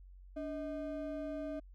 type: ring-modulated tone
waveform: triangle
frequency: 460 Hz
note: A#4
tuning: 23 cents flat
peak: -33 dBFS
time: 0.36-1.6 s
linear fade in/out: 10 ms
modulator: 171 Hz
effects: added 46 Hz sine -52 dBFS peak until 1.74 s